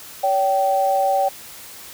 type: tone pair together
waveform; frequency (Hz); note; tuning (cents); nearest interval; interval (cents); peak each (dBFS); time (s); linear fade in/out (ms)
sine; 565.3 / 774; C#5 / G5; +34 / -22; perfect fourth; 544; -20 / -17; 0.23-1.29; 10
effects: white hiss -39 dBFS RMS until 1.93 s